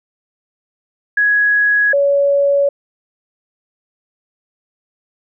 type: tone pair in turn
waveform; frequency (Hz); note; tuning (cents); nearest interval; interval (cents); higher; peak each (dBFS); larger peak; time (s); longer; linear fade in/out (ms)
sine; 1670 / 563.4; G#6 / C#5; +9 / +28; octave + perfect fifth; 1881; first; -10; neither; 1.17-1.93 / 1.93-2.69; neither; 5
effects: none